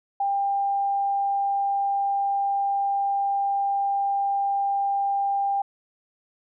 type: tone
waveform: sine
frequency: 796 Hz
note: G5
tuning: 26 cents sharp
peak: -21 dBFS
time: 0.2-5.62 s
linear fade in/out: 5 ms
effects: none